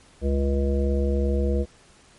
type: harmonic tone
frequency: 69.3 Hz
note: C#2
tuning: in tune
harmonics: 1 / 3 / 5 / 7 / 9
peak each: -21 / -28 / -30 / -28 / -35 dBFS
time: 0.21-1.66 s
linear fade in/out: 50 ms
effects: pink hiss -54 dBFS RMS until 2.18 s + MP3 48 kbps